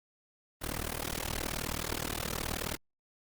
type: noise with amplitude modulation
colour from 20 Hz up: pink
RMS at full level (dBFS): -32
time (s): 0.61-2.77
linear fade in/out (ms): 20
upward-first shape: sine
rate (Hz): 39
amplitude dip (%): 95
effects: Opus 32 kbps